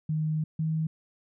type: tone pair in turn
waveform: sine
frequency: 155.56 / 158.55 Hz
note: D#3 / D#3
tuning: 0 / +33 cents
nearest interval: unison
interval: 33 cents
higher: second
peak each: -25 dBFS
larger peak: neither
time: 0.09-0.44 / 0.59-0.87 s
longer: first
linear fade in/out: 5 ms
effects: none